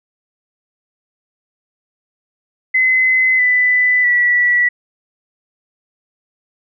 sine tone with pitch steps, 2038 / 1993.8 / 1950.5 Hz, C7 / B6 / B6, -46 / +16 / -22 cents, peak -10 dBFS, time 2.74-4.69 s, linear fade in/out 10 ms, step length 650 ms, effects none

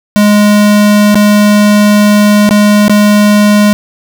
square tone with dropouts, 207.7 Hz, G#3, in tune, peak -4 dBFS, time 0.16-3.73 s, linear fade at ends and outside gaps 0 ms, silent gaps 1.145-1.155 / 2.491-2.509 / 2.881-2.896 s, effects none

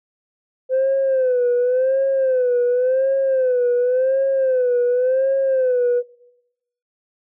sine tone with vibrato, 513 Hz, C5, 34 cents flat, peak -13 dBFS, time 0.69-6.03 s, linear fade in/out 50 ms, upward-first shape sine, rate 0.91 Hz, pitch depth 94 cents each way, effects noise-tail reverb RT60 1.0 s tail -23 dB re dry + tanh soft clip ceiling -12 dBFS

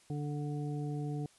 harmonic tone, 146.83 Hz, D3, in tune, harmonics 1 / 2 / 3 / 5, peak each -35 / -41 / -45 / -49 dBFS, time 0.1-1.26 s, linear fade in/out 2 ms, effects white hiss -64 dBFS RMS until 1.38 s + resampled to 24000 Hz

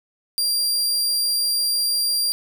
sawtooth tone, 4758 Hz, D8, 22 cents sharp, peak -16 dBFS, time 0.38-2.32 s, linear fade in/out 0 ms, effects none

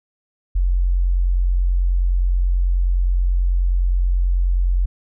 sine tone, 44.7 Hz, F1, 41 cents sharp, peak -14 dBFS, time 0.55-4.86 s, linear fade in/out 10 ms, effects none

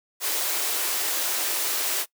white high-pass noise, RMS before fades -26 dBFS, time 0.2-2.06 s, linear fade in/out 50 ms, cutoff 300 Hz, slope 96 dB/octave, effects noise-tail reverb RT60 0.1 s tail -21 dB re dry

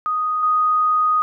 sine tone with level steps, 1244.5 Hz, D#6, in tune, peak -18 / -14 dBFS, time 0.06-1.22 s, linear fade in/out 0 ms, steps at 0.43 s, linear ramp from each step 2 ms, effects none

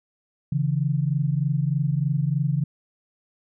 sine tone pair together, 138.59 / 161.84 Hz, C#3 / E3, 0 / -32 cents, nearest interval minor third, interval 268 cents, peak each -22 / -24 dBFS, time 0.52-2.64 s, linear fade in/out 5 ms, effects none

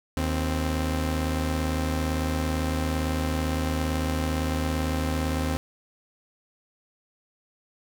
sawtooth tone pair together, 77.78 / 261.6 Hz, D#2 / C4, 0 / 0 cents, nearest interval octave + major sixth, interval 2100 cents, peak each -22 / -25 dBFS, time 0.17-5.57 s, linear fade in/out 0 ms, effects none

